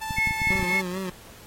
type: tone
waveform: sawtooth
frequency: 880 Hz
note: A5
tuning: in tune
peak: -26 dBFS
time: 0.01-0.82 s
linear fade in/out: 10 ms
type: clicks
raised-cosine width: 5 ms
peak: -19 dBFS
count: 10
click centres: 0.108 / 0.185 / 0.273 / 0.309 / 0.418 / 0.472 / 0.506 / 0.555 / 0.595 / 0.628 s
type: tone with tremolo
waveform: sine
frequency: 2174 Hz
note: C#7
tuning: 34 cents flat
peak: -20 dBFS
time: 0.16-0.81 s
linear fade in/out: 20 ms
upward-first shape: sine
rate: 3.7 Hz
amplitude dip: 70%
type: tone with vibrato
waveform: 25% pulse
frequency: 185 Hz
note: F#3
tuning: in tune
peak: -25 dBFS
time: 0.5-1.1 s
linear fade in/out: 5 ms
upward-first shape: sine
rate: 4.5 Hz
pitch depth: 67 cents each way
effects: pink hiss -48 dBFS RMS until 1.46 s + AAC 48 kbps